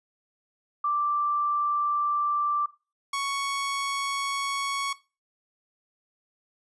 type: tone pair in turn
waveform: sine / sawtooth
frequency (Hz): 1174.7 / 1111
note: D6 / C#6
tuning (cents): 0 / +4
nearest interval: minor second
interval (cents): 96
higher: first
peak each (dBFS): -23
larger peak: neither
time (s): 0.84-2.66 / 3.13-4.93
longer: first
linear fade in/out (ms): 5
effects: noise-tail reverb RT60 0.3 s tail -18 dB re dry + resampled to 24000 Hz